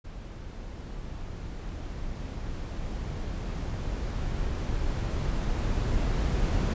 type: noise with level ramp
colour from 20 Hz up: brown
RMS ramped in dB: -40 to -25 dBFS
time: 0.04-6.74 s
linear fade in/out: 10 ms
effects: resampled to 16000 Hz